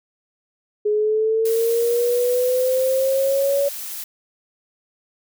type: linear sweep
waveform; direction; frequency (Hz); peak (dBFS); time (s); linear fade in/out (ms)
sine; up; 417.5 to 566; -16; 0.85-3.69; 10
type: noise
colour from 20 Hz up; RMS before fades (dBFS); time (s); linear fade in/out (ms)
blue; -31; 1.45-4.04; 5
effects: none